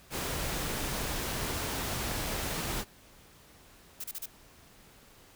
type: noise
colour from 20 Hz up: pink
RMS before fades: -34 dBFS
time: 0.1-2.85 s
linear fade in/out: 50 ms
type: noise bursts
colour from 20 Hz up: blue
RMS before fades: -38 dBFS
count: 4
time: 4-4.259 s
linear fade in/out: 5 ms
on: 40 ms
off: 33 ms
effects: pink hiss -57 dBFS RMS until 5.35 s